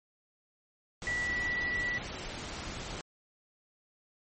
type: tone in noise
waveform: sine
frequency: 1953 Hz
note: B6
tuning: 20 cents flat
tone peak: -30 dBFS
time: 1.07-1.98 s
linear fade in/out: 0 ms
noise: pink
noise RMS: -40 dBFS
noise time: 1.02-3.01 s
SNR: +7 dB
effects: MP3 32 kbps